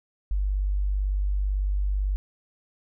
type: tone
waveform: sine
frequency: 49 Hz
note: G1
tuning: in tune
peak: -22 dBFS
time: 0.31-2.16 s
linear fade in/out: 0 ms
effects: none